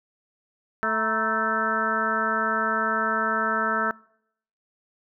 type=harmonic tone with a mistuned harmonic; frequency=220 Hz; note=A3; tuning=in tune; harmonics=1 / 2 / 3 / 4 / 5 / 6 / 7 / 8; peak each=-33 / -33 / -31 / -33 / -36 / -25 / -28 / -33 dBFS; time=0.83-3.91 s; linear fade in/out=0 ms; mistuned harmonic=4; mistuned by=+110 cents; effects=noise-tail reverb RT60 0.7 s tail -24 dB re dry